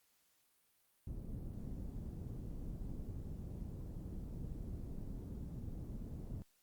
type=low-pass noise; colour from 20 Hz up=pink; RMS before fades=-45 dBFS; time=1.07-6.42 s; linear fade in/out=0 ms; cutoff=230 Hz; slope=12 dB/octave; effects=white hiss -75 dBFS RMS until 6.62 s + Opus 48 kbps